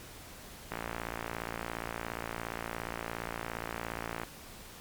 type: click train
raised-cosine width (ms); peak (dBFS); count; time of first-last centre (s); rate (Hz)
0.5; -20; 202; 0.72-4.234; 57.2
effects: pink hiss -49 dBFS RMS until 4.8 s + MP3 96 kbps